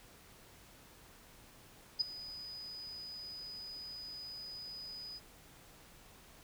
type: tone with ADSR envelope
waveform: sine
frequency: 4978 Hz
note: D#8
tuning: in tune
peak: -26 dBFS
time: 1.99-5.2 s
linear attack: 19 ms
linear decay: 13 ms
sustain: -18 dB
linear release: 35 ms
effects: pink hiss -59 dBFS RMS until 6.43 s